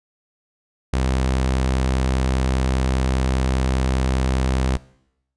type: tone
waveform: sawtooth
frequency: 65 Hz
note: C2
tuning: 11 cents flat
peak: -14 dBFS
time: 0.93-4.77 s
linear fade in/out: 5 ms
effects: noise-tail reverb RT60 0.8 s tail -21 dB re dry + resampled to 22050 Hz